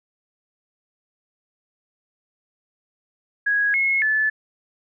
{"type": "tone with pitch steps", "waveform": "sine", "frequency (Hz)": [1658, 2171, 1737], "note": ["G#6", "C#7", "A6"], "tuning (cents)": [-3, -37, -23], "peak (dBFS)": -17, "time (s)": [3.46, 4.3], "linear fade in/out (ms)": 10, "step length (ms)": 280, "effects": []}